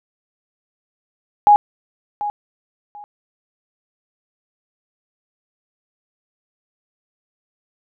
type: tone with echo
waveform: sine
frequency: 828 Hz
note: G#5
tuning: 5 cents flat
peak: -6 dBFS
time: 1.47-1.56 s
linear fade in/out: 0 ms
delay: 740 ms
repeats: 2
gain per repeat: -14 dB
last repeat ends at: 3.04 s
effects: none